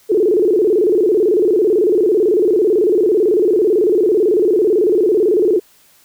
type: tone with vibrato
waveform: sine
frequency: 392 Hz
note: G4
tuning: in tune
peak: -10 dBFS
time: 0.09-5.6 s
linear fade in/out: 20 ms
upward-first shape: square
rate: 18 Hz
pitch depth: 180 cents each way
effects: white hiss -51 dBFS RMS until 6.04 s